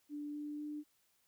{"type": "tone with pitch steps", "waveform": "sine", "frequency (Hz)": [293.7, 295.9, 298.1], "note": ["D4", "D4", "D4"], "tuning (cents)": [0, 13, 26], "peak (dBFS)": -40, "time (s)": [0.09, 0.84], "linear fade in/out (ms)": 50, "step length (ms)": 250, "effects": ["white hiss -75 dBFS RMS until 1.27 s"]}